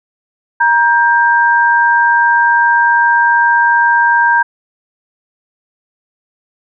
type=tone pair together; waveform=sine; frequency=942.4 / 1585 Hz; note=A#5 / G6; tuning=+19 / +19 cents; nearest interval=major sixth; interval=900 cents; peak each=-10 dBFS; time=0.6-4.43 s; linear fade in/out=10 ms; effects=none